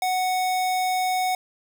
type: tone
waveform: square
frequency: 740 Hz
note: F#5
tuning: in tune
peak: -22 dBFS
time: 0.02-1.35 s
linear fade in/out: 2 ms
effects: 8-bit